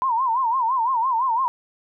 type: tone with vibrato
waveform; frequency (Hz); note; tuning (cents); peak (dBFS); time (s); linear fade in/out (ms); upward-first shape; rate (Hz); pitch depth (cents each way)
sine; 979; B5; -15; -18; 0.02-1.48; 0; sine; 5.9; 160
effects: none